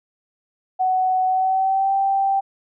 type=tone with pitch glide; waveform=sine; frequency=746 to 782.2 Hz; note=F#5 to G5; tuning=+14 to -4 cents; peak=-16 dBFS; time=0.79-2.41 s; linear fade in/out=20 ms; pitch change=+82 cents; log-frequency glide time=1.26-1.93 s; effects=none